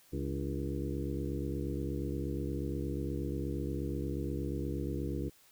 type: harmonic tone with a mistuned harmonic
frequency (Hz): 68.4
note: C#2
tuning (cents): -23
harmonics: 1 / 2 / 3 / 4 / 5 / 6 / 7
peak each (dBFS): -38 / -39 / -43 / -40 / -41 / -44 / -46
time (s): 0.12-5.3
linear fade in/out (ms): 20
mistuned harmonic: 4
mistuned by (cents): +87
effects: white hiss -63 dBFS RMS until 5.51 s